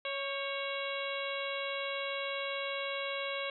harmonic tone with a mistuned harmonic, 554.4 Hz, C#5, in tune, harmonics 1 / 2 / 3 / 4 / 5 / 6 / 7, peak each -38 / -42 / -45 / -41 / -42 / -44 / -45 dBFS, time 0.05-3.5 s, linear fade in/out 2 ms, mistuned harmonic 3, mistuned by -57 cents, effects none

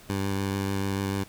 15% pulse tone with vibrato, 98 Hz, G2, in tune, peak -20 dBFS, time 0.09-1.24 s, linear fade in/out 10 ms, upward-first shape sine, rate 6.8 Hz, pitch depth 16 cents each way, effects pink hiss -51 dBFS RMS until 1.28 s

